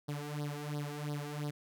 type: tone with flanger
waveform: sawtooth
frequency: 147.1 Hz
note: D3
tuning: 3 cents sharp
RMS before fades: -39 dBFS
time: 0.08-1.51 s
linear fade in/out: 10 ms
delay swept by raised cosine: 0.2 to 2.6 ms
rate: 2.9 Hz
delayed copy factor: +0.9
effects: none